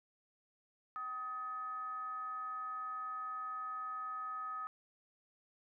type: tone with frequency modulation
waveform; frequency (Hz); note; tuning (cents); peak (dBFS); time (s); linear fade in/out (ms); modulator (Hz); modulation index
sine; 1262; D#6; +24; -39; 0.96-4.67; 0; 493; 0.31
effects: none